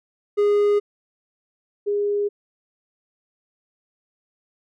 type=tone pair in turn; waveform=triangle / sine; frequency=411.6 / 409.5 Hz; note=G#4 / G#4; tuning=-16 / -24 cents; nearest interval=unison; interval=8 cents; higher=first; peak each=-13 / -19 dBFS; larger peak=first; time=0.37-0.8 / 1.86-2.29 s; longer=neither; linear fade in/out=20 ms; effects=none